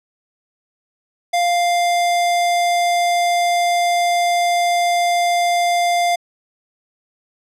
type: tone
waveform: square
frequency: 698.5 Hz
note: F5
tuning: in tune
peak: -15 dBFS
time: 1.33-6.16 s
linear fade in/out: 10 ms
effects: low-pass 10000 Hz 12 dB/octave